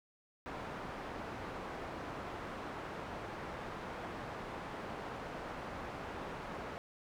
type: low-pass noise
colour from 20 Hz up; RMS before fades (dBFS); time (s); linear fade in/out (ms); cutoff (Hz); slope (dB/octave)
white; -44; 0.46-6.78; 0; 1100; 12
effects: none